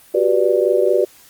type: chord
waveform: sine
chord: G major seventh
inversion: third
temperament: just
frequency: 367.5 / 392 / 490 / 588 Hz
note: F#4 / G4 / B4 / D5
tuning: -12 / 0 / -14 / +2 cents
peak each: -18 dBFS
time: 0.14-1.05 s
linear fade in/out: 10 ms
effects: white hiss -47 dBFS RMS until 1.29 s + Opus 32 kbps